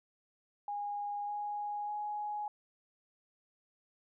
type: tone with pitch steps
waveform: sine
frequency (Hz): 820 / 827.6 / 835.3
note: G#5 / G#5 / G#5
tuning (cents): -22 / -6 / +10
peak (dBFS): -35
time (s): 0.68-2.48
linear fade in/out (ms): 2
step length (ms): 600
effects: none